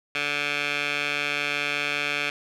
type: tone with band-pass filter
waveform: 15% pulse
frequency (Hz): 145.2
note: D3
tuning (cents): -19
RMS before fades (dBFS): -27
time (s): 0.15-2.3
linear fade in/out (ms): 2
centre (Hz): 2500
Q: 2.4
effects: none